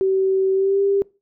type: tone with pitch glide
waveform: sine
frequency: 382.7 to 396.9 Hz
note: G4 to G4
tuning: -42 to +22 cents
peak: -15 dBFS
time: 0.01-1.02 s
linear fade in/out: 0 ms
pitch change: +64 cents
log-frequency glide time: 0.53-0.81 s
effects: noise-tail reverb RT60 0.3 s tail -24 dB re dry